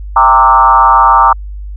sine tone with frequency modulation, 1046.5 Hz, C6, in tune, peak -3 dBFS, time 0.16-1.33 s, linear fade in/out 5 ms, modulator 127 Hz, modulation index 1.9, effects added 50 Hz sine -21 dBFS peak until 1.76 s

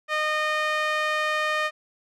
sawtooth tone with band-pass filter, 613 Hz, D#5, 26 cents flat, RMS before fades -25 dBFS, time 0.08-1.71 s, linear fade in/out 50 ms, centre 1800 Hz, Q 1.4, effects none

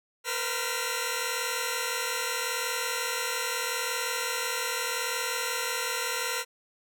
10% pulse tone cluster, 468.2 / 509 / 1379 / 1971 Hz, A#4 / C5 / F6 / B6, +8 / -48 / -22 / -4 cents, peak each -26 dBFS, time 0.24-6.45 s, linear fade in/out 50 ms, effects none

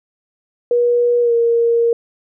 sine tone with pitch glide, 481.2 to 466.7 Hz, B4 to A#4, -45 to +2 cents, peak -11 dBFS, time 0.71-1.93 s, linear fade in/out 2 ms, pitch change -53 cents, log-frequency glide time 1.21-1.33 s, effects none

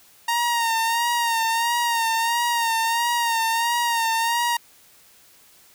sawtooth tone with vibrato, 928 Hz, A#5, 8 cents flat, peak -16 dBFS, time 0.28-4.57 s, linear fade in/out 5 ms, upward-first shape sine, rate 1.5 Hz, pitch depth 47 cents each way, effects white hiss -53 dBFS RMS until 5.74 s

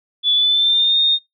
sine tone with pitch glide, 3449 to 3675 Hz, A7 to A#7, -35 to -25 cents, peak -12 dBFS, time 0.23-1.19 s, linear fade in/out 50 ms, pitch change +110 cents, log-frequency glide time 0.33-0.98 s, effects noise-tail reverb RT60 0.2 s tail -23 dB re dry

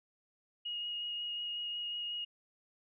sine tone with vibrato, 2876 Hz, F#7, 50 cents flat, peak -36 dBFS, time 0.65-2.25 s, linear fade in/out 10 ms, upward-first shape sine, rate 5.5 Hz, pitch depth 10 cents each way, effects none

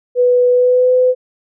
sine tone with pitch glide, 493.9 to 505.7 Hz, B4 to B4, 0 to +41 cents, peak -8 dBFS, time 0.15-1.15 s, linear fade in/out 50 ms, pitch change +41 cents, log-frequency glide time 0.51-0.93 s, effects none

